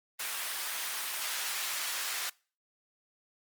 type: high-pass noise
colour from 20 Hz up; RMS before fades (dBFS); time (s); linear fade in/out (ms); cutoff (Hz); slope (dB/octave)
pink; -35; 0.19-2.3; 10; 1400; 12
effects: noise-tail reverb RT60 0.4 s tail -25 dB re dry + Opus 24 kbps